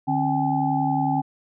sine tone cluster, 148.9 / 270.5 / 775 / 846 Hz, D3 / C#4 / G5 / G#5, +24 / -42 / -20 / +32 cents, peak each -26 / -24 / -24 / -27 dBFS, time 0.07-1.22 s, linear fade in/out 20 ms, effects none

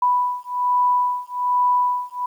sine beating tone pair, 987.8 / 989 Hz, B5 / B5, 0 / +2 cents, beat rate 1.2 Hz, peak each -20 dBFS, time 0.02-2.26 s, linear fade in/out 5 ms, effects 9-bit

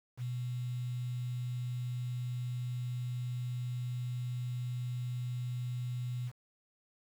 sine tone with quantisation, 123.47 Hz, B2, in tune, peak -34 dBFS, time 0.17-6.32 s, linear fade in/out 50 ms, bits 9, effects none

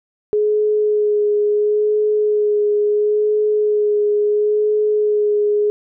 sine tone with vibrato, 420 Hz, G#4, 19 cents sharp, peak -13 dBFS, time 0.33-5.7 s, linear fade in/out 0 ms, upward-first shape sine, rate 0.73 Hz, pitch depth 16 cents each way, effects none

